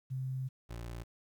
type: tone pair in turn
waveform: sine / 25% pulse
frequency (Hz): 130.81 / 58.27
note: C3 / A#1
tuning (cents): 0 / 0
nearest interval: octave + major second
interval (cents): 1400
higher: first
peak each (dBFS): -34 / -37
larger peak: first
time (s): 0.1-0.49 / 0.69-1.04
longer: first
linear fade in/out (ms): 20
effects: 11-bit